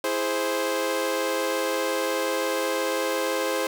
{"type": "chord", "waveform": "sawtooth", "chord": "E augmented", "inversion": "none", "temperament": "equal", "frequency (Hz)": [329.6, 415.3, 523.3], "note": ["E4", "G#4", "B#4"], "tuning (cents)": [0, 0, 0], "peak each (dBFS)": [-27, -26, -22], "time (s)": [0.04, 3.67], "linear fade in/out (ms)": 2, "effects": ["8-bit"]}